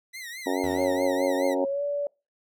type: tone with vibrato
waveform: sawtooth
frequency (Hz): 1975.5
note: B6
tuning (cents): 0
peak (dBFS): -33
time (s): 0.13-1.55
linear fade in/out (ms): 20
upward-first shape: triangle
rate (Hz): 4.7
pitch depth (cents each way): 150
type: harmonic tone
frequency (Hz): 92.5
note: F#2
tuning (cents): 0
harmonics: 3 / 4 / 5 / 6 / 7 / 8 / 9 / 10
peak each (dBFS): -28 / -30 / -32 / -34 / -35 / -36 / -37 / -38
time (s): 0.46-1.65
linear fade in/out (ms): 5
type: tone with exponential decay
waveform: 20% pulse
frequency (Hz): 81.8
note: E2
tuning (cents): -13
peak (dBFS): -30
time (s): 0.64-1.79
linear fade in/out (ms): 0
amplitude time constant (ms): 250
type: tone with pitch glide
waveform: sine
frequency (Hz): 550 to 575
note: C#5 to D5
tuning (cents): -14 to -37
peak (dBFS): -25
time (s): 0.78-2.07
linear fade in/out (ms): 2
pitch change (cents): +77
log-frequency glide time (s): 1.68-1.83
effects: noise-tail reverb RT60 0.3 s tail -26 dB re dry